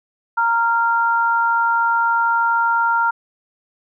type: tone pair together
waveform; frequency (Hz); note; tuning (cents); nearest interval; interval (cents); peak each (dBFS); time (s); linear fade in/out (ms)
sine; 928.3 / 1388; A#5 / F6; -7 / -11; perfect fifth; 696; -17; 0.37-3.11; 10
effects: none

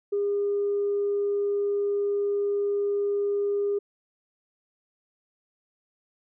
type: tone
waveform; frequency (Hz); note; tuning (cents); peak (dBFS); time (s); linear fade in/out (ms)
sine; 405.5; G#4; -41; -22; 0.12-3.79; 10
effects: tanh soft clip ceiling -18 dBFS

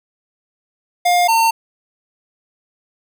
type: tone pair in turn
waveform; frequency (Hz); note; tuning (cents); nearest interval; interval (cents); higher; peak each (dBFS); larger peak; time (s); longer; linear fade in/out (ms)
square; 708 / 907.4; F5 / A#5; +23 / -47; major third; 430; second; -12; neither; 1.05-1.28 / 1.28-1.51; neither; 10
effects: none

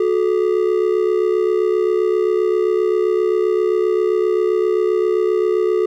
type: ring-modulated tone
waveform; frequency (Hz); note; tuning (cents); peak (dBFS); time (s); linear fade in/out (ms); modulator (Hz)
triangle; 398.9; G4; +30; -9; 0-5.86; 2; 33.8
effects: none

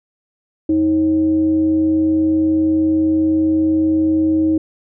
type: tone with frequency modulation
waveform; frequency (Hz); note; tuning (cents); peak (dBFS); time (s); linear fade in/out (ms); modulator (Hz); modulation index
sine; 316.3; D#4; +29; -12; 0.69-4.58; 5; 228; 0.28
effects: none

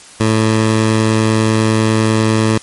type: tone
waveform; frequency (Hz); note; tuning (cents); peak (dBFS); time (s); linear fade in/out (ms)
15% pulse; 110; A2; 0; -4; 0.2-2.58; 5
effects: white hiss -38 dBFS RMS until 2.62 s + MP3 48 kbps

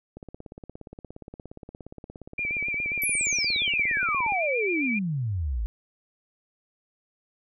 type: click train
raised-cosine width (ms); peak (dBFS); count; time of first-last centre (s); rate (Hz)
2; -27; 72; 0.17-4.322; 17.1
type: tone with vibrato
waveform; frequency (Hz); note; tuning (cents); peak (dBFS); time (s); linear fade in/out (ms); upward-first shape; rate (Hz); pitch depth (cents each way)
sine; 2349; D7; 0; -26; 2.38-4.99; 5; sine; 7.4; 53
type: exponential sweep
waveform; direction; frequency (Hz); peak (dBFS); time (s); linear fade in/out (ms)
sine; down; 11840 to 50.2; -25; 3.02-5.66; 0
effects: none

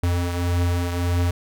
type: beating tone pair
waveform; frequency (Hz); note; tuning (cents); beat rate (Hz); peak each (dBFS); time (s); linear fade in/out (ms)
square; 87.31 / 89.01; F2 / F2; 0 / +33; 1.7; -21 / -29; 0.03-1.31; 5
effects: none

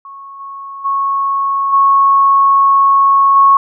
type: tone with level steps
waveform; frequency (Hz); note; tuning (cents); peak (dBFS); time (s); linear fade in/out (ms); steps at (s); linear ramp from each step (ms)
sine; 1101; C#6; -12; -29 / -25 / -12 / -6 / -4; 0.05-3.57; 2; 0.39 / 0.84 / 1.72 / 3.35; 20
effects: none

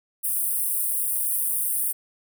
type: high-pass noise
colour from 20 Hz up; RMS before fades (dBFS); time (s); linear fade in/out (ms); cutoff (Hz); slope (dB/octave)
pink; -25; 0.23-1.93; 20; 8800; 96
effects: none

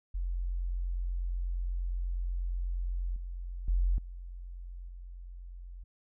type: tone with level steps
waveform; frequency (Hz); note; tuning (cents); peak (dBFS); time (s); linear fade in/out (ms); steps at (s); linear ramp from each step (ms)
sine; 44.18; F1; +21; -30 / -36 / -24 / -40 / -42; 0.14-5.84; 10; 3.16 / 3.68 / 3.98 / 4.88; 2
effects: none

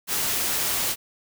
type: noise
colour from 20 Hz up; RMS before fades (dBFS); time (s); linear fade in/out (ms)
white; -25; 0.07-0.96; 50
effects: none

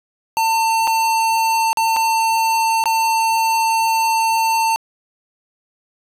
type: tone with dropouts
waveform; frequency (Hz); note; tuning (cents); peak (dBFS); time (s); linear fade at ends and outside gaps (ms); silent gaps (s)
square; 899; A5; +37; -15; 0.37-4.76; 0; 0.872-0.876 / 1.73-1.772 / 1.963-1.967 / 2.839-2.857
effects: resampled to 32000 Hz + 8-bit

